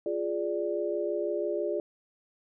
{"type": "chord", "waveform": "sine", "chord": "D diminished", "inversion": "first", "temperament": "equal", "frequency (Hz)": [349.2, 415.3, 587.3], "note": ["F4", "Ab4", "D5"], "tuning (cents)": [0, 0, 0], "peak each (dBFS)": -32, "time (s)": [0.06, 1.8], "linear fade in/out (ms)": 2, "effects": []}